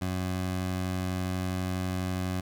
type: tone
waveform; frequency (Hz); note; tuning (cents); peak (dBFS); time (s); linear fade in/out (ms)
20% pulse; 92.2; F#2; -6; -24; 0.01-2.41; 10
effects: none